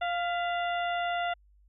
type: harmonic tone with a mistuned harmonic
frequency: 698.5 Hz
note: F5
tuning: in tune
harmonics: 1 / 2 / 3 / 4 / 5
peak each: -29 / -35 / -39 / -41 / -43 dBFS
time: 0.01-1.34 s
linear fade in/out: 10 ms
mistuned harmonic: 3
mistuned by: -74 cents
effects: added 50 Hz sine -58 dBFS peak until 1.68 s